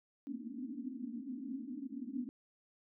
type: band-pass noise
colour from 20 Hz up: pink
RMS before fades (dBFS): -43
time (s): 0.27-2.29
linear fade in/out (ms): 0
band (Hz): 230 to 290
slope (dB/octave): 96
effects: none